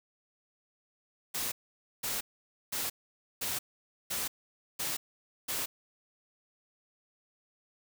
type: noise bursts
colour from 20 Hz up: white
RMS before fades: -34 dBFS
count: 7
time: 1.34-5.66 s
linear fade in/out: 10 ms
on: 180 ms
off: 510 ms
effects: none